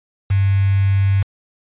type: tone with quantisation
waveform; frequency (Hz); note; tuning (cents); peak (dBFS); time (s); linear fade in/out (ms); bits
sine; 98; G2; 0; -12; 0.3-1.23; 10; 5
effects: resampled to 8000 Hz